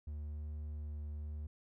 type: tone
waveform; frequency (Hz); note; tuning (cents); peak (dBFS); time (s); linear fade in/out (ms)
triangle; 74.9; D2; +35; -38; 0.07-1.47; 5
effects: none